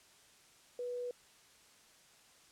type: tone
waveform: sine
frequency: 490 Hz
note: B4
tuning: 14 cents flat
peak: -37 dBFS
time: 0.79-1.11 s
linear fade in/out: 2 ms
effects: white hiss -63 dBFS RMS until 2.51 s + low-pass 9000 Hz 12 dB/octave